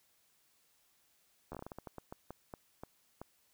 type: slowing click train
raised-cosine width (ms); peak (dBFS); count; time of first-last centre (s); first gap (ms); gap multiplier
1; -30; 16; 1.52-3.216; 12; 1.28
effects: white hiss -72 dBFS RMS until 3.53 s